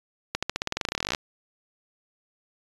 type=accelerating click train; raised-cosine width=0.2 ms; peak=-8 dBFS; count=23; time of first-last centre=0.35-1.148 s; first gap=76 ms; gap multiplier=0.92; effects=resampled to 24000 Hz